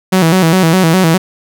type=tone with vibrato; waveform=sawtooth; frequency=174.61 Hz; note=F3; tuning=in tune; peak=-3 dBFS; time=0.12-1.18 s; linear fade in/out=10 ms; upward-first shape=square; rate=4.9 Hz; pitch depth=120 cents each way; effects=none